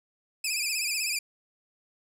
15% pulse tone with vibrato, 2478 Hz, D#7, 8 cents flat, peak -20 dBFS, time 0.44-1.19 s, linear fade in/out 5 ms, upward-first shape sine, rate 16 Hz, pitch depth 93 cents each way, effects none

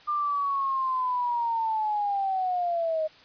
sine linear sweep, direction down, 1201 to 619 Hz, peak -24 dBFS, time 0.07-3.08 s, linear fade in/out 20 ms, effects white hiss -53 dBFS RMS until 3.24 s + resampled to 11025 Hz

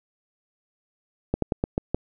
slowing click train, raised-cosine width 2 ms, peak -9 dBFS, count 6, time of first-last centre 1.34-1.946 s, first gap 83 ms, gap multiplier 1.19, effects none

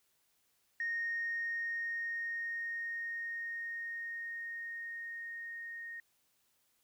sine tone with level ramp, 1855 Hz, A#6, 9 cents flat, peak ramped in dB -32 to -42 dBFS, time 0.8-6 s, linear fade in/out 2 ms, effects tanh soft clip ceiling -29 dBFS + white hiss -75 dBFS RMS until 6.83 s

